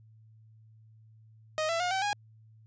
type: tone with pitch steps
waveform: sawtooth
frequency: 623 / 667.7 / 715.6 / 767 / 822.1 Hz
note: D#5 / E5 / F5 / G5 / G#5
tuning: +2 / +22 / +42 / -38 / -18 cents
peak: -24 dBFS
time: 1.58-2.13 s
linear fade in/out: 0 ms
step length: 110 ms
effects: added 110 Hz sine -54 dBFS peak until 2.66 s + resampled to 16000 Hz